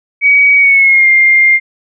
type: tone with pitch glide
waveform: sine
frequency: 2263 to 2111 Hz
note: C#7 to C7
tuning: +35 to +15 cents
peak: -4 dBFS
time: 0.21-1.6 s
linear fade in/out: 50 ms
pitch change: -120 cents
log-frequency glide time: 0.56-1.08 s
effects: none